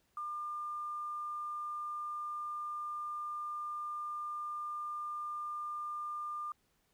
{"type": "tone with quantisation", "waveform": "sine", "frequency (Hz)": 1200, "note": "D6", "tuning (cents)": 37, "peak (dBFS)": -37, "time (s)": [0.17, 6.52], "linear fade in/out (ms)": 2, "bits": 11, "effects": ["pink hiss -75 dBFS RMS until 6.93 s"]}